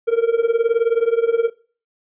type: tone with tremolo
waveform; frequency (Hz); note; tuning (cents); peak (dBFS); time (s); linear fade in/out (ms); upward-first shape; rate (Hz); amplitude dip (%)
triangle; 461.2; A#4; -19; -8; 0.07-1.5; 20; triangle; 19; 95
effects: noise-tail reverb RT60 0.4 s tail -20 dB re dry + resampled to 8000 Hz